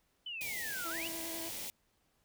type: exponential two-way sweep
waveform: sine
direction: down then up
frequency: 3064 to 1300 to 3064 Hz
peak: -39 dBFS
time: 0.26-1.08 s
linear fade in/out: 5 ms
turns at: 0.89 s
type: band-stop noise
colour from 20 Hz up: white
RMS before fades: -42 dBFS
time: 0.41-1.7 s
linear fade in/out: 0 ms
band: 940 to 1900 Hz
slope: 96 dB/octave
type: tone with vibrato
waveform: 25% pulse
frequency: 329.6 Hz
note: E4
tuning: in tune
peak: -40 dBFS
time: 0.84-1.5 s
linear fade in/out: 20 ms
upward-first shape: sine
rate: 9.9 Hz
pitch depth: 21 cents each way
type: click train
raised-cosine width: 0.3 ms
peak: -38 dBFS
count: 67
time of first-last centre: 0.97-1.67 s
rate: 94.3 Hz
effects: pink hiss -75 dBFS RMS until 2.24 s